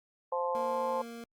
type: harmonic tone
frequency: 174.61 Hz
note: F3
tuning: in tune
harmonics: 3 / 4 / 5 / 6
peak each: -32 / -43 / -34 / -36 dBFS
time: 0.32-1.02 s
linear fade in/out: 5 ms
type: tone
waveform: 25% pulse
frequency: 233.1 Hz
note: A#3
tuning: in tune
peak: -38 dBFS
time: 0.55-1.24 s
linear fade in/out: 0 ms
effects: Opus 48 kbps